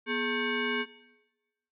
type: tone with frequency modulation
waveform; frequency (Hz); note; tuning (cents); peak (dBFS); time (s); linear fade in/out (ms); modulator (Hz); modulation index
sine; 908; A#5; -46; -27; 0.06-0.86; 50; 664; 2.7
effects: noise-tail reverb RT60 1.0 s tail -17 dB re dry